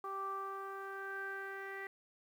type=tone with low-pass filter sweep; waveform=sawtooth; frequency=390.6 Hz; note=G4; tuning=6 cents flat; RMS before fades=-43 dBFS; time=0.04-1.87 s; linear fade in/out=2 ms; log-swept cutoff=1100 to 1900 Hz; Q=9; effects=11-bit